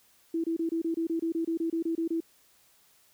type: tone bursts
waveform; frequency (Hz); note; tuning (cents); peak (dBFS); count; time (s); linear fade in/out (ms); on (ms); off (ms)
sine; 329.6; E4; 0; -26; 15; 0.34-2.204; 5; 100; 26
effects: white hiss -63 dBFS RMS until 3.13 s